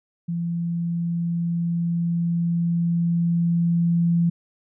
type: tone with level ramp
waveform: sine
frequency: 170 Hz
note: F3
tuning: 46 cents flat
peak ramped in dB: -23 to -16 dBFS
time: 0.28-4.3 s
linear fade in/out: 10 ms
effects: none